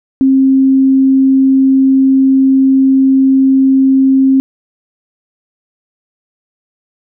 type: tone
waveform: sine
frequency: 266.9 Hz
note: C4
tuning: 35 cents sharp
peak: -5 dBFS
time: 0.21-4.4 s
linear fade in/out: 0 ms
effects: none